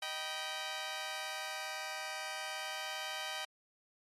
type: chord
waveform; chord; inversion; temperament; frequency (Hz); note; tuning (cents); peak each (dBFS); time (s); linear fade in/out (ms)
10% pulse; Eb augmented; none; just; 622.3 / 777.8 / 972.3; Eb5 / G5 / B5; 0 / -14 / -27; -35 / -33 / -36; 0.02-3.45; 5
effects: low-pass 10000 Hz 12 dB/octave + MP3 64 kbps